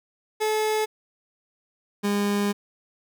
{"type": "tone pair in turn", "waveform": "30% pulse", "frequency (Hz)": [431.4, 203.6], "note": ["A4", "G#3"], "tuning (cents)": [-34, -34], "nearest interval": "octave + minor second", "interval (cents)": 1300, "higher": "first", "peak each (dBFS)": -19, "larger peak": "neither", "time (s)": [[0.4, 0.86], [2.03, 2.53]], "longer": "second", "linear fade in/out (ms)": 20, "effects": []}